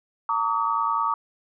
sine tone cluster, 912 / 1148 / 1258 Hz, A#5 / D6 / D#6, -38 / -40 / +19 cents, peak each -26 / -24 / -27 dBFS, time 0.29-1.14 s, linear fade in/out 2 ms, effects none

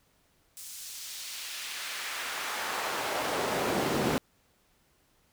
brown noise with high-pass filter sweep, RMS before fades -33 dBFS, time 0.57-4.18 s, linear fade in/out 0 ms, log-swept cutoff 7800 to 230 Hz, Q 0.9, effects pink hiss -68 dBFS RMS until 5.32 s

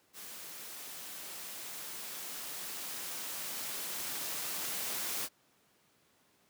white noise with level ramp, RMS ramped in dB -47 to -36 dBFS, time 0.13-5.29 s, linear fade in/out 50 ms, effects pink hiss -69 dBFS RMS until 6.49 s + high-pass 150 Hz 12 dB/octave

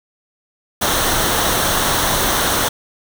pink noise with comb filter, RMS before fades -17 dBFS, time 0.81-2.69 s, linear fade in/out 10 ms, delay 0.41 ms, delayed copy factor -0.5, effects none

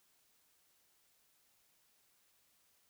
silence, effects white hiss -73 dBFS RMS until 2.89 s

